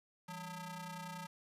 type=ring-modulated tone; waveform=sawtooth; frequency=365.5 Hz; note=F#4; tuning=21 cents flat; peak=-37 dBFS; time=0.28-1.27 s; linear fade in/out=10 ms; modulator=533 Hz; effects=resampled to 32000 Hz + 12-bit

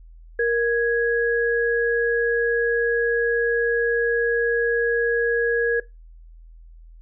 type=tone pair together; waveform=sine; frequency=468.2 / 1661.2 Hz; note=A#4 / G#6; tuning=+8 / 0 cents; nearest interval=octave + minor seventh; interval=2192 cents; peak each=-19 / -22 dBFS; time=0.39-5.8 s; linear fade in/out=5 ms; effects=noise-tail reverb RT60 0.2 s tail -19 dB re dry + added 41 Hz sine -42 dBFS peak until 7.01 s

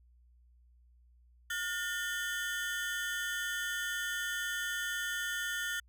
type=ring-modulated tone; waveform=35% pulse; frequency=1622 Hz; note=G#6; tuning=41 cents flat; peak=-29 dBFS; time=1.5-5.8 s; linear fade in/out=5 ms; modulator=188 Hz; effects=added 60 Hz sine -60 dBFS peak until 5.88 s

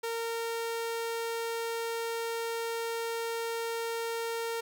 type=tone; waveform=sawtooth; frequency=460 Hz; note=A#4; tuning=23 cents flat; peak=-28 dBFS; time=0.03-4.61 s; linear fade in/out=10 ms; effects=none

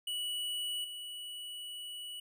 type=tone with level steps; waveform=square; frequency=2943 Hz; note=F#7; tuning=10 cents flat; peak=-35 / -42 dBFS; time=0.07-2.2 s; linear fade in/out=5 ms; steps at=0.84 s; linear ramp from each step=5 ms; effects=none

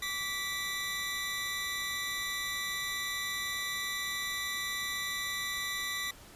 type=tone cluster; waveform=25% pulse; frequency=1155 / 1970 / 3592 Hz; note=D6 / B6 / A7; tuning=-29 / -5 / +35 cents; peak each=-38 / -31 / -38 dBFS; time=0.02-6.11 s; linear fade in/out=5 ms; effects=pink hiss -53 dBFS RMS until 6.35 s + resampled to 32000 Hz

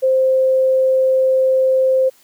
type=tone; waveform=sine; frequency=523.3 Hz; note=C5; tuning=in tune; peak=-11 dBFS; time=0.02-2.1 s; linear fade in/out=20 ms; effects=white hiss -52 dBFS RMS until 2.23 s + high-pass 100 Hz 12 dB/octave

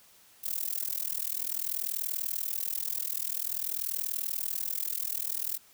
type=noise with amplitude modulation; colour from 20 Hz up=violet; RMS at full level=-29 dBFS; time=0.43-5.58 s; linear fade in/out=20 ms; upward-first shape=sine; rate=40.5 Hz; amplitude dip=100%; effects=white hiss -59 dBFS RMS until 5.73 s

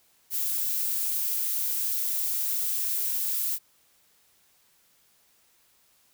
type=noise; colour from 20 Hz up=violet; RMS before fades=-28 dBFS; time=0.3-3.59 s; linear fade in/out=50 ms; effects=white hiss -64 dBFS RMS until 6.13 s

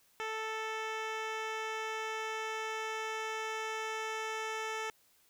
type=tone with low-pass filter sweep; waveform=10% pulse; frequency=440 Hz; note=A4; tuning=in tune; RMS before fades=-38 dBFS; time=0.2-4.9 s; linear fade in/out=0 ms; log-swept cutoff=4400 to 6600 Hz; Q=0.77; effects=white hiss -68 dBFS RMS until 5.29 s

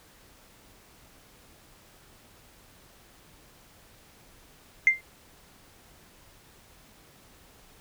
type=tone with exponential decay; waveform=sine; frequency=2093 Hz; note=C7; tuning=in tune; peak=-11 dBFS; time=4.87-5.01 s; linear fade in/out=1 ms; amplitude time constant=30 ms; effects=tanh soft clip ceiling -9 dBFS + pink hiss -56 dBFS RMS until 7.8 s

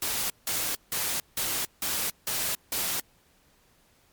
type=noise bursts; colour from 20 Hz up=white; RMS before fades=-29 dBFS; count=7; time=0.02-3 s; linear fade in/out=2 ms; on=280 ms; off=170 ms; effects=pink hiss -63 dBFS RMS until 4.12 s + MP3 96 kbps

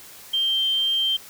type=tone; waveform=sine; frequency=3149 Hz; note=G7; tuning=7 cents sharp; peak=-19 dBFS; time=0.33-1.17 s; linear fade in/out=10 ms; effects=white hiss -44 dBFS RMS until 1.29 s

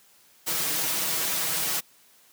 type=noise with comb filter; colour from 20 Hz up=white; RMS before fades=-27 dBFS; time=0.46-1.81 s; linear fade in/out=20 ms; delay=6.2 ms; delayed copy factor=+0.7; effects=white hiss -58 dBFS RMS until 2.32 s + high-pass 100 Hz 12 dB/octave

